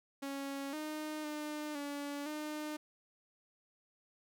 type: tone with pitch steps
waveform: sawtooth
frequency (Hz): 276.4 / 306.8 / 301 / 286.4 / 303.3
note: C#4 / D#4 / D4 / D4 / D#4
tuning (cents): -5 / -24 / +43 / -43 / -44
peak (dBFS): -35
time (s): 0.22-2.77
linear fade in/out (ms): 10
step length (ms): 510
effects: none